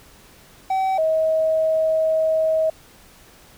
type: tone pair in turn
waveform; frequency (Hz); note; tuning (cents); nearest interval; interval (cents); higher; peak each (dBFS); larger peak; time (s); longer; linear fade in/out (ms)
triangle / sine; 764 / 636.7; G5 / D#5; -45 / +40; minor third; 315; first; -16; neither; 0.7-0.98 / 0.98-2.7; second; 5
effects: pink hiss -49 dBFS RMS until 3.57 s